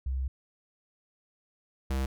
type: tone pair in turn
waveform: sine / square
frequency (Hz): 65.5 / 66.34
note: C2 / C2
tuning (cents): +2 / +25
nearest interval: unison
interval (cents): 23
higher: second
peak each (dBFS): -28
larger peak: neither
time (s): 0.06-0.28 / 1.9-2.06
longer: first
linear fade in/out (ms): 5
effects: none